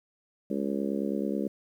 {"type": "harmonic tone", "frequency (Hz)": 69.3, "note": "C#2", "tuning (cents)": 0, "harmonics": [3, 4, 5, 6, 7, 8], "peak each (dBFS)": [-31, -33, -35, -37, -38, -39], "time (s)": [0.5, 1.48], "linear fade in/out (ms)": 5, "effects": ["10-bit"]}